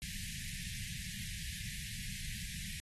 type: band-stop noise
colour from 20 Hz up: pink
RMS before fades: -43 dBFS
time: 0.02-2.8 s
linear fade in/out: 0 ms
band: 210 to 1700 Hz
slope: 96 dB/octave
effects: AAC 32 kbps